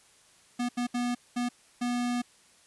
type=tone bursts at uneven times; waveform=square; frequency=243.4 Hz; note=B3; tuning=25 cents flat; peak=-28 dBFS; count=5; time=0.59-0.69 / 0.77-0.87 / 0.94-1.15 / 1.36-1.49 / 1.81-2.22 s; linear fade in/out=10 ms; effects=white hiss -60 dBFS RMS until 2.66 s + resampled to 24000 Hz